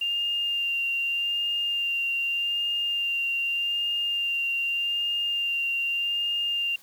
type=tone with vibrato; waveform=sine; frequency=2794 Hz; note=F7; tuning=in tune; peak=-24 dBFS; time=0.01-6.76 s; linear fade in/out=5 ms; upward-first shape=sine; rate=0.83 Hz; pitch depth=16 cents each way; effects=white hiss -54 dBFS RMS until 6.82 s